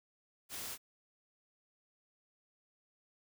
white noise, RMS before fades -43 dBFS, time 0.49-0.78 s, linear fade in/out 50 ms, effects none

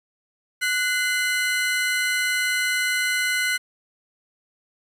35% pulse tone pair together, 1480 / 2059 Hz, F#6 / C7, 0 / -28 cents, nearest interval tritone, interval 572 cents, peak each -22 dBFS, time 0.61-3.58 s, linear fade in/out 20 ms, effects resampled to 32000 Hz + 8-bit

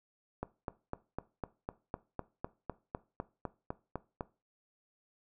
click train, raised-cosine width 1 ms, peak -22 dBFS, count 16, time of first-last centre 0.43-4.208 s, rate 3.97 Hz, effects noise-tail reverb RT60 0.3 s tail -18 dB re dry

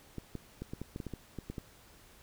clicks, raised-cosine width 3 ms, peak -26 dBFS, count 12, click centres 0.183 / 0.353 / 0.62 / 0.735 / 0.816 / 0.961 / 1.002 / 1.067 / 1.137 / 1.387 / 1.5 / 1.582 s, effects pink hiss -59 dBFS RMS until 2.22 s

